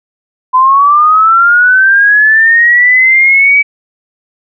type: linear sweep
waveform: sine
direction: up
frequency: 1010 to 2293 Hz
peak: -3 dBFS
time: 0.53-3.63 s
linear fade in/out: 20 ms
effects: none